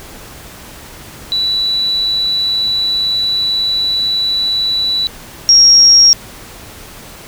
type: tone pair in turn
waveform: sine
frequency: 3951 / 5589 Hz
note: B7 / F8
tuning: 0 / 0 cents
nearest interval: tritone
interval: 600 cents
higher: second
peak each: -12 / -3 dBFS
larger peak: second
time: 1.32-5.07 / 5.49-6.13 s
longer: first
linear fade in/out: 0 ms
effects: pink hiss -34 dBFS RMS until 7.27 s